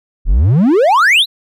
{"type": "exponential sweep", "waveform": "triangle", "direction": "up", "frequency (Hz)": [35, 4186], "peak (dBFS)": -5, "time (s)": [0.25, 1.26], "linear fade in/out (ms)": 50, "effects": []}